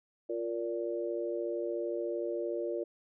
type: chord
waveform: sine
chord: Bb major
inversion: second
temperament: equal with one note detuned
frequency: 349.2 / 466.2 / 579.6 Hz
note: F4 / Bb4 / D5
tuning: 0 / 0 / -23 cents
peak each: -35 / -37 / -37 dBFS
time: 0.29-2.84 s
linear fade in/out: 10 ms
effects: none